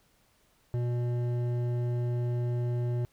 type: tone with hard clipping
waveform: sine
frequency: 121.2 Hz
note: B2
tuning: 32 cents flat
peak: -29 dBFS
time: 0.74-3.05 s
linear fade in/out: 0 ms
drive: 10 dB
effects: pink hiss -67 dBFS RMS until 3.12 s